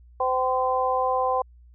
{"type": "harmonic tone", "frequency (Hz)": 256.9, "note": "C4", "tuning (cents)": -32, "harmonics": [2, 3, 4], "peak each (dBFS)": [-25, -25, -25], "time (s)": [0.2, 1.42], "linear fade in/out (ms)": 5, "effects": ["added 60 Hz sine -48 dBFS peak until 1.74 s"]}